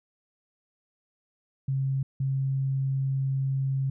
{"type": "tone pair in turn", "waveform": "sine", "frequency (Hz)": [134.9, 134.9], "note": ["C#3", "C#3"], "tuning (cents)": [-47, -47], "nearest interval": "unison", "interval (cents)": 0, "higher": "neither", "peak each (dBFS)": -24, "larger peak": "neither", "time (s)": [[1.68, 2.03], [2.2, 3.9]], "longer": "second", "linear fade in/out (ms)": 5, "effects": []}